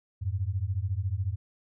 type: beating tone pair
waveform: sine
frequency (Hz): 88.9 / 102.9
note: F2 / G#2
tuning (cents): +31 / -16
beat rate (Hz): 14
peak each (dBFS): -30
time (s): 0.21-1.36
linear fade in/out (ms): 20
effects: none